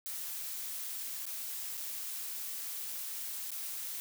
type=noise with dropouts; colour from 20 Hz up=blue; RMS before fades=-40 dBFS; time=0.06-4 s; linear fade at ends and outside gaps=0 ms; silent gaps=1.255-1.265 / 1.771-1.776 / 3.506-3.516 s; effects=none